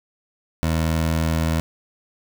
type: tone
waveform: 20% pulse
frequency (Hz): 80.8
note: E2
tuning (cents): -34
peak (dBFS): -14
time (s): 0.63-1.6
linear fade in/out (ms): 0
effects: 7-bit